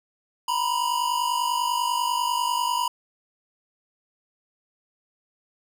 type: tone pair together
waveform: square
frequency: 949.9 / 1000 Hz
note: A#5 / B5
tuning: +32 / +21 cents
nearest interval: minor second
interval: 89 cents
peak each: -26 dBFS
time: 0.48-2.88 s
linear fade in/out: 5 ms
effects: none